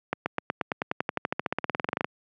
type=accelerating click train; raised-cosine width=0.5 ms; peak=-10 dBFS; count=27; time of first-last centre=0.13-2.045 s; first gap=130 ms; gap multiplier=0.95; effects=high-pass 150 Hz 12 dB/octave